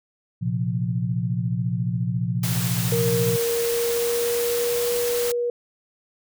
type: chord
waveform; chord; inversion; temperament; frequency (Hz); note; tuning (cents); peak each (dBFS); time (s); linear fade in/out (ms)
sine; Bb suspended second; none; equal; 116.54 / 130.81 / 174.61; Bb2 / C3 / F3; 0 / 0 / 0; -25 / -27 / -26; 0.41-3.37; 20
type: noise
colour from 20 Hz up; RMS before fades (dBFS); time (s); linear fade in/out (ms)
white; -29; 2.43-5.32; 5
type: tone with pitch glide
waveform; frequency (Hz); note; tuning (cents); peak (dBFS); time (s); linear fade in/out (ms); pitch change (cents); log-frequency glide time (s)
sine; 466.2 to 480.4; A#4 to B4; 0 to -48; -21; 2.92-5.5; 2; +52; 3.34-5.01
effects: none